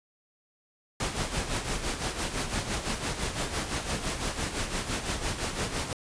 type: noise with tremolo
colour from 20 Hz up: pink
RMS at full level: -29 dBFS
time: 1-5.93 s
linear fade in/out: 2 ms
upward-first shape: sine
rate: 5.9 Hz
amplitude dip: 60%
effects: resampled to 22050 Hz